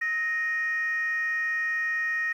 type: tone with frequency modulation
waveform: sine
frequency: 1864.7 Hz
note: A#6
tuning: in tune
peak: -24 dBFS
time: 0.01-2.33 s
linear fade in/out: 10 ms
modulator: 580 Hz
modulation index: 0.34
effects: tanh soft clip ceiling -20 dBFS + 10-bit